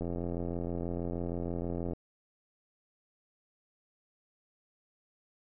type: click train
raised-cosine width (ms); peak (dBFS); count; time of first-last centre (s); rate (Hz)
2; -23; 167; 0.01-1.934; 86.3
effects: none